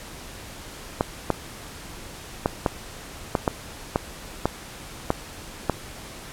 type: clicks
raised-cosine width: 1 ms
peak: -5 dBFS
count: 10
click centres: 1.009 / 1.303 / 2.459 / 2.662 / 3.352 / 3.478 / 3.959 / 4.456 / 5.104 / 5.697 s
effects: pink hiss -40 dBFS RMS until 6.32 s + low-pass 12000 Hz 12 dB/octave